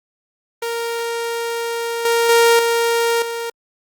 sawtooth tone with level steps, 465.3 Hz, A#4, 3 cents flat, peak -17 / -10 / -6 / -11 / -19 dBFS, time 0.62-3.5 s, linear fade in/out 5 ms, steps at 2.05 / 2.29 / 2.59 / 3.22 s, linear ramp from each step 2 ms, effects Opus 32 kbps

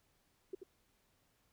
sine tone with echo, 377.8 Hz, F#4, 36 cents sharp, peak -38 dBFS, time 0.53-0.55 s, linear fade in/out 5 ms, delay 84 ms, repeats 1, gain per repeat -7 dB, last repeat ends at 0.634 s, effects pink hiss -75 dBFS RMS until 1.52 s

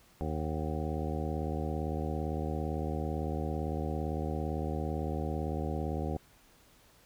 harmonic tone with a mistuned harmonic, 77.78 Hz, D#2, in tune, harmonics 1 / 2 / 3 / 4 / 5 / 6 / 7 / 9 / 10, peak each -35 / -38 / -40 / -41 / -42 / -43 / -43 / -45 / -45 dBFS, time 0.21-6.17 s, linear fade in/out 0 ms, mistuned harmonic 9, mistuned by +50 cents, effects pink hiss -62 dBFS RMS until 7.05 s

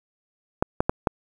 clicks, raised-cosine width 1 ms, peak -5 dBFS, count 4, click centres 0.625 / 0.805 / 0.895 / 1.072 s, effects 7-bit

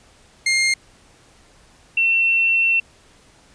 sawtooth / sine tone pair in turn, 2122 / 2703 Hz, C7 / E7, +24 / +43 cents, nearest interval major third, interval 419 cents, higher second, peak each -12 / -14 dBFS, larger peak first, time 0.46-0.74 / 1.97-2.8 s, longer second, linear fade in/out 5 ms, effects pink hiss -52 dBFS RMS until 3.54 s + resampled to 22050 Hz

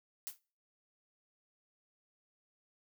blue noise with exponential decay, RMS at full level -37 dBFS, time 0.27-0.39 s, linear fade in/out 0 ms, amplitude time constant 25 ms, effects noise-tail reverb RT60 0.4 s tail -23 dB re dry

